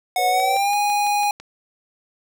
square tone with pitch glide, 733 to 822.8 Hz, F#5 to G#5, -16 to -16 cents, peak -18 dBFS, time 0.16-1.31 s, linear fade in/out 2 ms, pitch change +200 cents, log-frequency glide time 0.29-0.75 s
sine chord, B suspended second, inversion none, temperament equal, 493.9 / 554.4 / 740 Hz, B4 / C#5 / F#5, 0 / 0 / 0 cents, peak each -28 / -27 / -30 dBFS, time 0.18-0.57 s, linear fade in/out 5 ms
click train, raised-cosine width 0.2 ms, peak -21 dBFS, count 7, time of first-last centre 0.4-1.4 s, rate 6 Hz
effects none

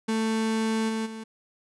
35% pulse tone with level steps, 221.8 Hz, A3, 14 cents sharp, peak -22 / -25 / -34 dBFS, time 0.08-1.24 s, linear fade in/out 10 ms, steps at 0.88 / 1.05 s, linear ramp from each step 20 ms, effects resampled to 24000 Hz

